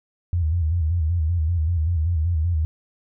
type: tone with vibrato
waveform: sine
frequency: 82.41 Hz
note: E2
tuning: in tune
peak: -18 dBFS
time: 0.33-2.65 s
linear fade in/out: 0 ms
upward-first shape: square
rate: 5.2 Hz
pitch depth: 96 cents each way
effects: none